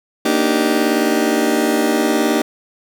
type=chord; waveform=30% pulse; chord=Eb major seventh; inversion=second; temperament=just; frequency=233.3 / 291.7 / 311.1 / 388.9 Hz; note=Bb3 / D4 / Eb4 / G4; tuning=+2 / -12 / 0 / -14 cents; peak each=-17 dBFS; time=0.25-2.42 s; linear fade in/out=5 ms; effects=none